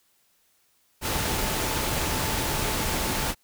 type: tone in noise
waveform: sine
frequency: 880 Hz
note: A5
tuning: in tune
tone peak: -37 dBFS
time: 1.01-3.35 s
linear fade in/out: 50 ms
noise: pink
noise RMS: -27 dBFS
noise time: 1.01-3.35 s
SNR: -13 dB
effects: white hiss -66 dBFS RMS until 3.43 s